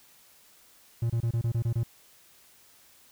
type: tone bursts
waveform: triangle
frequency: 116.2 Hz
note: A#2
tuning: 5 cents flat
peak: -22 dBFS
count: 8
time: 1.02-1.834 s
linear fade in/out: 5 ms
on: 79 ms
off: 26 ms
effects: white hiss -58 dBFS RMS until 3.11 s